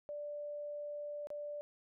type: tone with dropouts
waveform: sine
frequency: 587.3 Hz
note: D5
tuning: in tune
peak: -40 dBFS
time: 0.09-1.61 s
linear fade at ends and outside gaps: 0 ms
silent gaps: 1.271-1.303 s
effects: none